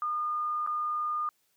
sine tone with dropouts, 1217 Hz, D#6, 39 cents flat, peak -28 dBFS, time 0.02-1.29 s, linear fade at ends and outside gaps 1 ms, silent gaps 0.664-0.673 s, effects white hiss -72 dBFS RMS until 1.56 s + high-pass 100 Hz 12 dB/octave

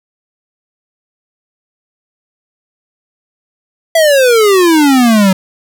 square exponential sweep, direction down, 670 to 184.5 Hz, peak -6 dBFS, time 3.95-5.33 s, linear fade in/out 5 ms, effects none

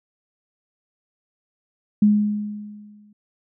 sine tone with exponential decay, 208.7 Hz, G#3, 9 cents sharp, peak -10 dBFS, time 2.02-3.13 s, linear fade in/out 5 ms, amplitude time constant 240 ms, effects none

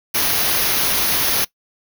white band-stop noise, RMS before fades -18 dBFS, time 0.14-1.45 s, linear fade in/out 10 ms, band 6500 to 9500 Hz, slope 96 dB/octave, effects noise-tail reverb RT60 0.1 s tail -20 dB re dry

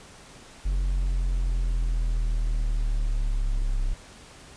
triangle linear sweep, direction down, 46.4 to 32.93 Hz, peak -20 dBFS, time 0.65-3.94 s, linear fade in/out 10 ms, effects pink hiss -48 dBFS RMS until 4.56 s + resampled to 22050 Hz

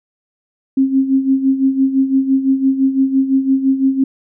sine tone with tremolo, 267.7 Hz, C4, 40 cents sharp, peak -8 dBFS, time 0.77-4.04 s, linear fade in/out 5 ms, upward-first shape sine, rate 5.9 Hz, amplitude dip 70%, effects none

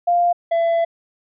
sine / triangle tone pair in turn, 698.5 / 670.8 Hz, F5 / E5, 0 / +30 cents, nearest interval minor second, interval 70 cents, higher first, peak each -13 dBFS, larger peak neither, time 0.07-0.33 / 0.51-0.85 s, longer second, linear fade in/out 10 ms, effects resampled to 8000 Hz

